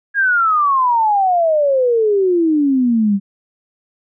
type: exponential sweep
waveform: sine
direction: down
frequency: 1655 to 193 Hz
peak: -11 dBFS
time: 0.14-3.2 s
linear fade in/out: 50 ms
effects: none